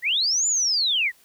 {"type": "linear two-way sweep", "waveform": "sine", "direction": "up then down", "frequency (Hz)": [1800, 7160, 1800], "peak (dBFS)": -19, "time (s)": [0.02, 1.12], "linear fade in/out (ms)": 50, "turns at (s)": 0.47, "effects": ["white hiss -57 dBFS RMS until 1.24 s"]}